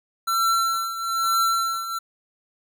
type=tone with tremolo; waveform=square; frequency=1349 Hz; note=E6; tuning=40 cents sharp; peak=-18 dBFS; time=0.27-1.99 s; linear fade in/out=10 ms; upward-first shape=triangle; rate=1.1 Hz; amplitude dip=75%; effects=10-bit